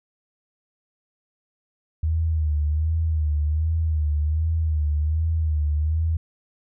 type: tone with vibrato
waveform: sine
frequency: 77.78 Hz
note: D#2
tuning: in tune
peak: -19 dBFS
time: 2.03-6.17 s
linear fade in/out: 5 ms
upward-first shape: sine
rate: 1.3 Hz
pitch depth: 77 cents each way
effects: none